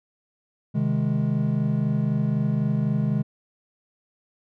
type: chord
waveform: triangle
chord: Ab major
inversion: first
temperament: equal with one note detuned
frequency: 131.65 / 155.56 / 207.7 Hz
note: C3 / Eb3 / Ab3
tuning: +11 / 0 / 0 cents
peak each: -23 dBFS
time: 0.74-3.23 s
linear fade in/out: 20 ms
effects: none